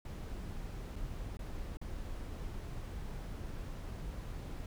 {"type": "noise with dropouts", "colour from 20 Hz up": "brown", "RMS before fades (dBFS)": -42, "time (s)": [0.05, 4.66], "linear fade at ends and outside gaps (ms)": 2, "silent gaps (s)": [[0.958, 0.962], [1.371, 1.391], [1.771, 1.814]], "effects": []}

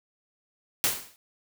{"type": "noise with exponential decay", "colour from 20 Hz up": "white", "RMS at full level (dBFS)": -21, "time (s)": [0.84, 1.16], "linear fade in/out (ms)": 0, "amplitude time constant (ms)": 68, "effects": []}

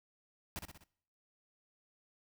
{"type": "noise with echo", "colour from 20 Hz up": "pink", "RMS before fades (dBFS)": -41, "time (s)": [0.56, 0.59], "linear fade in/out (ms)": 0, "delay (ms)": 62, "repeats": 4, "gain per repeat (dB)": -5, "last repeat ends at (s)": 0.838, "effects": ["noise-tail reverb RT60 0.7 s tail -23 dB re dry"]}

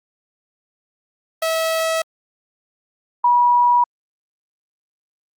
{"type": "tone pair in turn", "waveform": ["sawtooth", "sine"], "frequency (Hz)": [648, 968.7], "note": ["E5", "B5"], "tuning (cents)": [-30, -34], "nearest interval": "perfect fifth", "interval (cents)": 696, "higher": "second", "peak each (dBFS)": [-14, -11], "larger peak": "second", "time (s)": [[1.42, 2.02], [3.24, 3.84]], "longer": "neither", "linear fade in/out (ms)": 5, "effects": ["Opus 32 kbps"]}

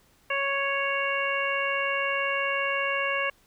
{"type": "harmonic tone", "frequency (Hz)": 554.4, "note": "C#5", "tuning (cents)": 0, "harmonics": [1, 2, 3, 4, 5], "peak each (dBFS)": [-31, -31, -31, -31, -31], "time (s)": [0.3, 3.3], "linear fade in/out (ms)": 5, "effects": ["pink hiss -62 dBFS RMS until 3.46 s"]}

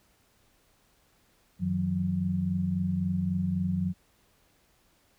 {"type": "tone cluster", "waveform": "sine", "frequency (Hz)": [93, 158.3, 182], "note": ["F#2", "D#3", "F#3"], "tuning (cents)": [9, 30, -28], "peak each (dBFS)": [-33, -34, -27], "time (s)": [1.59, 3.94], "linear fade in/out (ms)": 50, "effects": ["pink hiss -66 dBFS RMS until 5.18 s"]}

